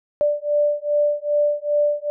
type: beating tone pair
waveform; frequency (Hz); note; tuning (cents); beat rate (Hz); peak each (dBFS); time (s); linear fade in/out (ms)
sine; 587.3 / 589.8; D5 / D5; 0 / +7; 2.5; -20; 0.21-2.1; 0
effects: none